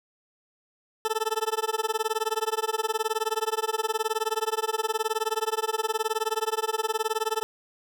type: tone with tremolo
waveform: 20% pulse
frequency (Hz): 440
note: A4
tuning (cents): 0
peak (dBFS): -17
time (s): 1.05-7.43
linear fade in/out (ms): 0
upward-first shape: sine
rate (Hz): 19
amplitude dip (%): 100
effects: none